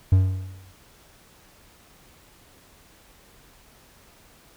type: tone with exponential decay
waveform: triangle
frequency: 94 Hz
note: F#2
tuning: 28 cents sharp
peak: -9 dBFS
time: 0.12-0.72 s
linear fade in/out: 5 ms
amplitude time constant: 130 ms
effects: pink hiss -54 dBFS RMS until 4.56 s